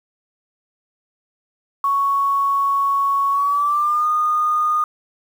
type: tone with pitch glide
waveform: sine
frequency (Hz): 1111 to 1225.6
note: C#6 to D#6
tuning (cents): +4 to -27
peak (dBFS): -15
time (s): 1.84-4.84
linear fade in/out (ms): 2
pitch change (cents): +169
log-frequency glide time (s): 3.31-4.07
effects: 7-bit